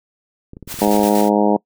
clicks, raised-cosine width 3 ms, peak -22 dBFS, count 11, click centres 0.534 / 0.569 / 0.627 / 0.676 / 0.742 / 0.789 / 0.829 / 0.877 / 0.946 / 0.995 / 1.039 s
white noise with tremolo, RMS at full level -27 dBFS, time 0.67-1.3 s, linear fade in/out 50 ms, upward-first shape square, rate 8.3 Hz, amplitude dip 45%
harmonic tone, 103.83 Hz, G#2, in tune, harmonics 2 / 3 / 4 / 5 / 6 / 7 / 8 / 9, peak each -17 / -19 / -20 / -21 / -22 / -22 / -23 / -24 dBFS, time 0.81-1.57 s, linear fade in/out 10 ms
effects noise-tail reverb RT60 0.1 s tail -24 dB re dry

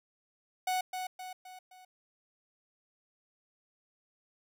45% pulse tone with echo, 740 Hz, F#5, in tune, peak -29 dBFS, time 0.67-0.81 s, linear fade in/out 5 ms, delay 260 ms, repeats 4, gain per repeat -6 dB, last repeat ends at 1.85 s, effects none

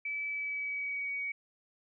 sine tone with pitch glide, 2303 to 2252 Hz, D7 to C#7, -34 to +27 cents, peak -33 dBFS, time 0.05-1.32 s, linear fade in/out 5 ms, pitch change -39 cents, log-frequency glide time 0.28-1.13 s, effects none

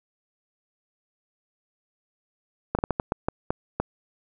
slowing click train, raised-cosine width 1 ms, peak -9 dBFS, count 9, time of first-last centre 2.75-3.8 s, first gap 38 ms, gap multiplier 1.34, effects none

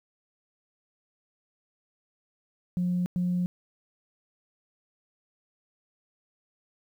sine tone bursts at uneven times, 178.5 Hz, F3, 38 cents sharp, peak -23 dBFS, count 2, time 2.77-3.06 / 3.16-3.46 s, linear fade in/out 0 ms, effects tanh soft clip ceiling -20 dBFS + 10-bit

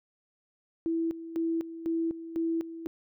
sine tone with tremolo, 329.6 Hz, E4, in tune, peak -26 dBFS, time 0.86-2.87 s, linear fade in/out 0 ms, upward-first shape square, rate 2 Hz, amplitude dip 75%, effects none

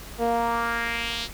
sawtooth tone with band-pass filter sweep, 233.1 Hz, A#3, in tune, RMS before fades -26 dBFS, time 0.18-1.29 s, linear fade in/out 50 ms, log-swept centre 540 to 4300 Hz, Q 2.6, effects added 50 Hz sine -42 dBFS peak until 1.33 s + pink hiss -42 dBFS RMS until 1.33 s

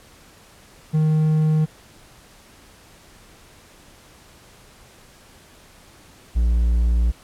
triangle tone pair in turn, 155.56 / 58.27 Hz, D#3 / A#1, 0 / 0 cents, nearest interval octave + perfect fourth, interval 1700 cents, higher first, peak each -13 dBFS, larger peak neither, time 0.93-1.66 / 6.35-7.12 s, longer second, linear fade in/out 20 ms, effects pink hiss -49 dBFS RMS until 7.23 s + low-pass 12000 Hz 12 dB/octave

